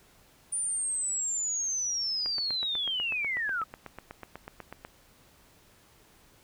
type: linear sweep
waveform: sine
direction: down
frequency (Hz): 9397 to 1244.5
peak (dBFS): -28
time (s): 0.52-3.64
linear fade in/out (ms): 10
type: click train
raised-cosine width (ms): 0.5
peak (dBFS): -25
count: 22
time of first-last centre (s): 2.26-4.849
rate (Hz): 8.11
effects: pink hiss -60 dBFS RMS until 6.43 s